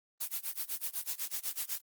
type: noise with tremolo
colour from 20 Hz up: blue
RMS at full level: -34 dBFS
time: 0.2-1.81 s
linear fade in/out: 10 ms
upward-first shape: sine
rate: 8 Hz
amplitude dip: 95%
effects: Opus 24 kbps